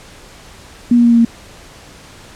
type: tone with pitch steps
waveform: sine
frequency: 240.2 / 238 / 235.8 / 233.6 / 231.5 Hz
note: B3 / A#3 / A#3 / A#3 / A#3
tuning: -48 / +36 / +20 / +4 / -12 cents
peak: -6 dBFS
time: 0.91-1.25 s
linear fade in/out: 5 ms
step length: 68 ms
effects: pink hiss -39 dBFS RMS until 2.35 s + low-pass 9000 Hz 12 dB/octave